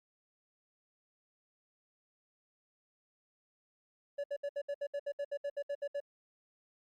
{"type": "tone bursts", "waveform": "triangle", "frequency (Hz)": 570, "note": "C#5", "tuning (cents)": 48, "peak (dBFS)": -32, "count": 15, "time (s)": [4.18, 6.004], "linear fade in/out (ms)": 10, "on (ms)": 60, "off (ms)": 66, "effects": ["Opus 48 kbps"]}